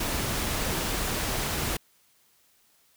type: noise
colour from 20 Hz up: pink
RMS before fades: -29 dBFS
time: 0-1.77 s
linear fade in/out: 5 ms
effects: white hiss -64 dBFS RMS until 2.96 s

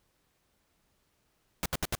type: noise bursts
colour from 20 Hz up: pink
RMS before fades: -30 dBFS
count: 4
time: 1.63-1.951 s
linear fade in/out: 0 ms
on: 27 ms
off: 71 ms
effects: pink hiss -73 dBFS RMS until 1.99 s

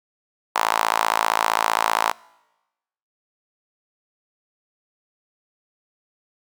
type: tone with high-pass filter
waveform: sawtooth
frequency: 55.3 Hz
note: A1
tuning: 9 cents sharp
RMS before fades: -21 dBFS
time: 0.55-2.12 s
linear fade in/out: 10 ms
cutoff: 940 Hz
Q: 3.3
effects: noise-tail reverb RT60 1.0 s tail -24 dB re dry

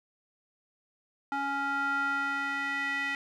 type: tone with band-pass filter sweep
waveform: square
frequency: 278.4 Hz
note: C#4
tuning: 8 cents sharp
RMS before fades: -31 dBFS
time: 1.32-3.15 s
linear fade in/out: 0 ms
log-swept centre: 1100 to 2100 Hz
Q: 4.2
effects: none

